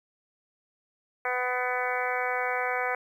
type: harmonic tone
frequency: 249.9 Hz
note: B3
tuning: 21 cents sharp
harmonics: 2 / 3 / 4 / 5 / 6 / 7 / 8 / 9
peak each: -33 / -32 / -36 / -36 / -34 / -37 / -35 / -35 dBFS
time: 1.25-2.95 s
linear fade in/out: 2 ms
effects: 10-bit